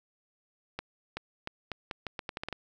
accelerating click train, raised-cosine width 0.3 ms, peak -19 dBFS, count 12, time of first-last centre 0.79-2.527 s, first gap 380 ms, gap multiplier 0.8, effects none

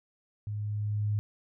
sine tone with level ramp, 104.7 Hz, G#2, 15 cents sharp, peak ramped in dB -32 to -25 dBFS, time 0.47-1.19 s, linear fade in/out 0 ms, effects none

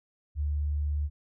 sine tone, 73.6 Hz, D2, 4 cents sharp, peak -26 dBFS, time 0.35-1.1 s, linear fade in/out 50 ms, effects none

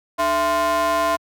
square ring-modulated tone, 185 Hz, F#3, in tune, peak -15 dBFS, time 0.18-1.17 s, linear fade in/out 20 ms, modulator 855 Hz, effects high-pass 100 Hz 12 dB/octave

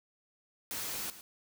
white noise with echo, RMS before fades -38 dBFS, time 0.71-1.1 s, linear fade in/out 0 ms, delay 110 ms, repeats 1, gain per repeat -13 dB, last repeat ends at 1.21 s, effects none

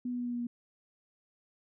sine tone with pitch steps, 246.9 / 245.3 / 243.8 / 242.2 / 240.7 / 239.2 Hz, B3 / B3 / B3 / B3 / B3 / A#3, 0 / -12 / -22 / -34 / -44 / +45 cents, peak -32 dBFS, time 0.05-0.47 s, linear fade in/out 5 ms, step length 70 ms, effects none

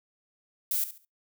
violet noise with echo, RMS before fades -28 dBFS, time 0.71-0.84 s, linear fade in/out 2 ms, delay 70 ms, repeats 3, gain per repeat -12 dB, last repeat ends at 1.05 s, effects noise-tail reverb RT60 0.2 s tail -24 dB re dry

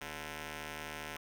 5% pulse ring-modulated tone, 152.5 Hz, D#3, 34 cents flat, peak -27 dBFS, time 0.01-1.17 s, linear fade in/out 2 ms, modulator 1180 Hz, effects none

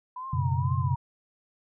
sine tone with vibrato, 989 Hz, B5, 2 cents sharp, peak -34 dBFS, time 0.16-0.96 s, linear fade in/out 5 ms, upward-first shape triangle, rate 2.1 Hz, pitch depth 140 cents each way
sine chord, F# suspended fourth, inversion none, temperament equal, 92.5 / 123.47 / 138.59 Hz, F#2 / B2 / C#3, 0 / 0 / 0 cents, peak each -28 dBFS, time 0.33-0.95 s, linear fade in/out 5 ms
effects none

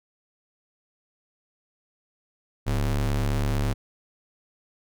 square ring-modulated tone, 72.2 Hz, D2, 29 cents flat, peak -20 dBFS, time 2.66-3.74 s, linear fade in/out 20 ms, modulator 34.5 Hz, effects none

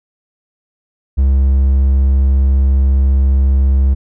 triangle tone, 67.3 Hz, C2, 49 cents sharp, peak -6 dBFS, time 1.17-3.95 s, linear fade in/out 20 ms, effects none

